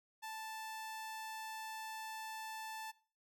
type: tone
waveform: sawtooth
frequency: 880 Hz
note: A5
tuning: in tune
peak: -40 dBFS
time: 0.22-2.92 s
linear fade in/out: 20 ms
effects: noise-tail reverb RT60 0.4 s tail -20 dB re dry